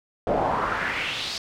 brown noise with band-pass filter sweep, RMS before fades -26 dBFS, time 0.27-1.38 s, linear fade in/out 2 ms, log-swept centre 560 to 4900 Hz, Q 2.9, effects none

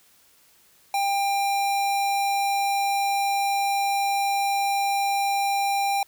square tone, 796 Hz, G5, 26 cents sharp, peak -22 dBFS, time 0.94-6.03 s, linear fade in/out 2 ms, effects white hiss -58 dBFS RMS until 6.07 s

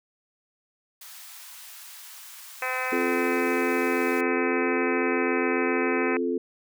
white high-pass noise, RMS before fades -44 dBFS, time 1.01-4.21 s, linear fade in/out 5 ms, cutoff 850 Hz, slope 24 dB/octave
harmonic tone, 256 Hz, C4, 38 cents flat, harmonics 2 / 3 / 4 / 5 / 6 / 7 / 8 / 9 / 10, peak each -35 / -35 / -35 / -35 / -35 / -35 / -35 / -35 / -35 dBFS, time 2.62-6.17 s, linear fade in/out 2 ms
sine chord, F major, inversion second, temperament equal with one note detuned, 261.6 / 349.2 / 436 Hz, C4 / F4 / A4, 0 / 0 / -16 cents, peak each -28 dBFS, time 2.92-6.38 s, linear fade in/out 5 ms
effects none

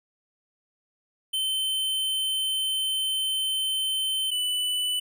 square tone pair in turn, 3080 / 2984 Hz, G7 / F#7, -31 / +14 cents, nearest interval minor second, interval 55 cents, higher first, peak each -25 dBFS, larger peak neither, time 1.33-4.31 / 4.31-5 s, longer first, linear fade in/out 10 ms, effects none

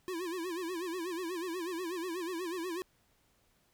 square tone with vibrato, 349.2 Hz, F4, in tune, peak -36 dBFS, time 0.08-2.82 s, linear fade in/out 0 ms, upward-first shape sine, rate 8.2 Hz, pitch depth 130 cents each way, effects pink hiss -71 dBFS RMS until 3.73 s

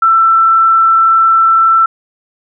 sine tone with frequency modulation, 1335 Hz, E6, 22 cents sharp, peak -5 dBFS, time 0.02-1.86 s, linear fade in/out 5 ms, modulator 21.8 Hz, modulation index 0.31, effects none

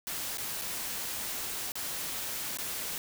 white noise with dropouts, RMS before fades -36 dBFS, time 0.07-2.98 s, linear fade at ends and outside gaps 0 ms, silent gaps 0.373-0.382 / 0.614-0.619 / 1.719-1.755 / 2.572-2.586 s, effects none

